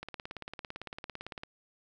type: click train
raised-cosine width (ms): 0.3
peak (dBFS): -24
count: 26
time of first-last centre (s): 0.03-1.434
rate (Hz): 17.8
effects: none